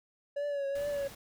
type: tone with vibrato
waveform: triangle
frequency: 566 Hz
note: C#5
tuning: 36 cents sharp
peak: -29 dBFS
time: 0.36-1.08 s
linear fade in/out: 10 ms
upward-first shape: triangle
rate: 2.4 Hz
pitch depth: 54 cents each way
type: noise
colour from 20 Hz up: pink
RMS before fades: -49 dBFS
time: 0.75-1.15 s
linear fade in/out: 5 ms
effects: none